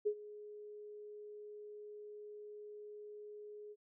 sine tone with ADSR envelope, 418.6 Hz, G#4, 14 cents sharp, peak -29 dBFS, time 0.05-3.76 s, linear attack 19 ms, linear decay 71 ms, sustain -19 dB, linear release 45 ms, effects none

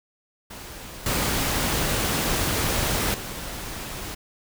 pink noise with level steps, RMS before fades -39 / -24 / -34 dBFS, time 0.5-4.15 s, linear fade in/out 10 ms, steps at 1.06 / 3.14 s, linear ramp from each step 2 ms, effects none

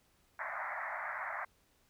white band-pass noise, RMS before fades -40 dBFS, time 0.39-1.45 s, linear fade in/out 5 ms, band 600 to 2100 Hz, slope 96 dB/octave, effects pink hiss -71 dBFS RMS until 1.89 s

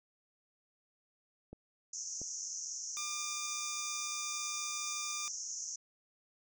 clicks, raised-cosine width 2 ms, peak -34 dBFS, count 2, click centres 1.53 / 2.216 s
white band-pass noise, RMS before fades -42 dBFS, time 1.93-5.76 s, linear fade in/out 5 ms, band 5600 to 6800 Hz, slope 96 dB/octave
10% pulse tone, 1200 Hz, D6, 37 cents sharp, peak -31 dBFS, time 2.97-5.28 s, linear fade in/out 0 ms
effects none

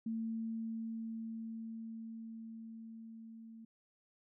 sine tone with level ramp, 225.2 Hz, A3, 40 cents sharp, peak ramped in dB -35 to -50 dBFS, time 0.06-3.65 s, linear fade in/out 5 ms, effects none

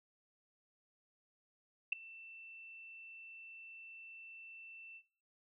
sine tone with ADSR envelope, 2675 Hz, E7, 25 cents sharp, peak -27 dBFS, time 1.92-5.03 s, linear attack 7 ms, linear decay 6 ms, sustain -23 dB, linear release 67 ms, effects noise-tail reverb RT60 0.5 s tail -24 dB re dry

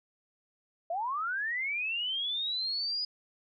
sine linear sweep, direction up, 644 to 4978 Hz, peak -30 dBFS, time 0.9-3.05 s, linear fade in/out 5 ms, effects none

